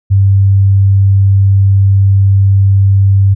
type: tone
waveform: sine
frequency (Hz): 98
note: G2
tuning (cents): 0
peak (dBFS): -4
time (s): 0.1-3.35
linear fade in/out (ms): 20
effects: none